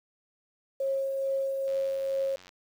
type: tone with tremolo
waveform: sine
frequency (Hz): 542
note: C#5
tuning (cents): -39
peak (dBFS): -25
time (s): 0.8-2.36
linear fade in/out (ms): 5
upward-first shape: triangle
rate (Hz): 2.3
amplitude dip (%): 35
type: click train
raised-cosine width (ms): 0.2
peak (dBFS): -33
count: 75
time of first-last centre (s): 1.68-2.491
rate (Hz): 91.2
effects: 9-bit